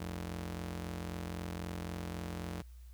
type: ring-modulated tone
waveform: sawtooth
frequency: 130.81 Hz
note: C3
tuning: in tune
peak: -32 dBFS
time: 0-2.62 s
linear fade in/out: 5 ms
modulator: 43.5 Hz
effects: added 60 Hz sine -49 dBFS peak until 2.93 s + white hiss -69 dBFS RMS until 2.93 s